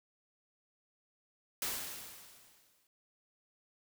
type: noise with exponential decay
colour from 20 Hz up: white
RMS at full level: -35 dBFS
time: 1.62-2.87 s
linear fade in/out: 1 ms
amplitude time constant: 270 ms
effects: none